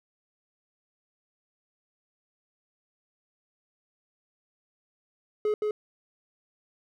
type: tone with echo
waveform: triangle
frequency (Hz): 423.1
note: G#4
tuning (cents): +32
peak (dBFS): -21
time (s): 5.45-5.54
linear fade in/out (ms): 2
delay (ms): 170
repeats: 1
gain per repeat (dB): -2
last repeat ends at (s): 5.71
effects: none